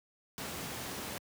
pink noise, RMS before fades -40 dBFS, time 0.38-1.18 s, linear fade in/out 0 ms, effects high-pass 100 Hz 12 dB/octave

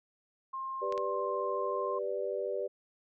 sine tone with pitch glide, 1062 to 1053.4 Hz, C6 to C6, +25 to +11 cents, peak -35 dBFS, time 0.53-1.99 s, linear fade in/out 10 ms, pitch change -14 cents, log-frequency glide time 1.06-1.15 s
sine chord, G major, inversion none, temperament equal, 392 / 493.9 / 587.3 Hz, G4 / B4 / D5, 0 / 0 / 0 cents, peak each -36 dBFS, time 0.81-2.68 s, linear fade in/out 20 ms
clicks, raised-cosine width 0.2 ms, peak -26 dBFS, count 2, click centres 0.924 / 0.978 s
effects none

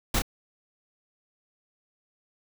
pink noise with echo, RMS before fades -24 dBFS, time 0.14-0.19 s, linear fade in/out 5 ms, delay 31 ms, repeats 1, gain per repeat -4 dB, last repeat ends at 0.221 s, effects none

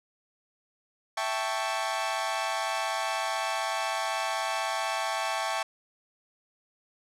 sawtooth chord, A dominant seventh, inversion second, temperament equal with one note detuned, 659.3 / 784 / 880 / 1111.9 Hz, E5 / G5 / A5 / C#6, 0 / 0 / 0 / +5 cents, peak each -30 dBFS, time 1.17-5.63 s, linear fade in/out 5 ms, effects low-pass 9000 Hz 12 dB/octave

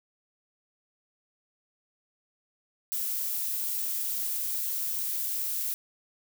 violet noise, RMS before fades -31 dBFS, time 2.92-5.74 s, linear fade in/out 0 ms, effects none

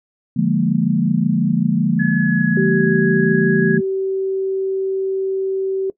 sine chord, Bb dominant seventh, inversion first, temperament equal, 146.83 / 174.61 / 207.7 / 233.1 Hz, D3 / F3 / Ab3 / Bb3, 0 / 0 / 0 / 0 cents, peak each -21 / -18 / -19 / -19 dBFS, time 0.36-3.81 s, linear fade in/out 10 ms
sine tone with pitch glide, 1700 to 1664.1 Hz, G#6 to G#6, +40 to +3 cents, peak -20 dBFS, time 1.99-3.78 s, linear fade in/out 10 ms, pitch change -37 cents, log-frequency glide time 2.15-2.85 s
sine tone, 384.2 Hz, G4, 35 cents flat, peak -17 dBFS, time 2.57-5.9 s, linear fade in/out 2 ms
effects noise-tail reverb RT60 0.1 s tail -19 dB re dry

